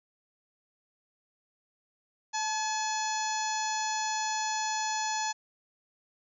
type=harmonic tone with a mistuned harmonic; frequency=852 Hz; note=G#5; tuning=44 cents sharp; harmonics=1 / 2 / 3 / 4 / 5 / 6 / 7 / 8; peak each=-31 / -38 / -42 / -43 / -41 / -43 / -38 / -39 dBFS; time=2.33-5.33 s; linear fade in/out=20 ms; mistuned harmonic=1; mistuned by=+38 cents; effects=none